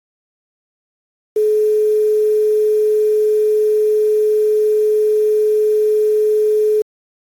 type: tone with quantisation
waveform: sine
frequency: 426.7 Hz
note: G#4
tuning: 47 cents sharp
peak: -11 dBFS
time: 1.36-6.82 s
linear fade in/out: 5 ms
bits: 6
effects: AAC 64 kbps